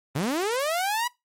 sawtooth linear sweep, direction up, 123.47 to 988 Hz, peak -20 dBFS, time 0.15-1.08 s, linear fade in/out 10 ms, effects noise-tail reverb RT60 0.2 s tail -22 dB re dry + MP3 64 kbps

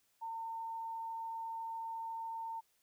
sine tone, 907 Hz, A#5, 48 cents flat, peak -39 dBFS, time 0.21-2.61 s, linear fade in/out 20 ms, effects white hiss -75 dBFS RMS until 2.82 s

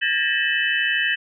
sine tone cluster, 1619 / 1771 / 1891 / 2611 / 3001 Hz, G#6 / A6 / A#6 / E7 / F#7, -45 / +11 / +24 / -17 / +24 cents, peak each -25 dBFS, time 0.01-1.16 s, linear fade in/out 20 ms, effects none

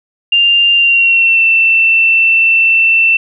sine tone with pitch glide, 2794 to 2679 Hz, F7 to E7, 0 to +27 cents, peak -6 dBFS, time 0.32-3.17 s, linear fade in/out 5 ms, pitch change -73 cents, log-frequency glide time 0.74-1.44 s, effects none

